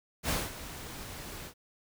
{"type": "noise with ADSR envelope", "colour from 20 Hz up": "pink", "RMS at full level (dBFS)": -29, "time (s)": [0.23, 1.54], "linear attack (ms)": 63, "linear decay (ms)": 210, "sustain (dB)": -14, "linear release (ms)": 84, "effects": []}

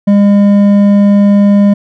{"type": "tone with hard clipping", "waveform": "triangle", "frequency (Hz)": 202.4, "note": "G#3", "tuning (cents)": -44, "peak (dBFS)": -5, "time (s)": [0.07, 1.74], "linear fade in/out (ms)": 10, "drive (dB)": 10, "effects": []}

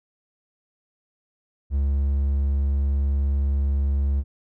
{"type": "tone", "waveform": "triangle", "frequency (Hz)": 69.6, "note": "C#2", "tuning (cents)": 8, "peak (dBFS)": -17, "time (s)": [1.7, 4.24], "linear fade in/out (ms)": 50, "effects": []}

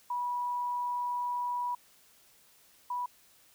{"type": "tone pair in turn", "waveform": "sine", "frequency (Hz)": [976, 981.7], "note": ["B5", "B5"], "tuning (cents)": [-21, -11], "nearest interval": "unison", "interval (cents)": 10, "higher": "second", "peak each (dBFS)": [-30, -31], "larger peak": "first", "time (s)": [[0.1, 1.75], [2.9, 3.06]], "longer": "first", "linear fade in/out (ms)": 5, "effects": ["white hiss -62 dBFS RMS until 3.54 s"]}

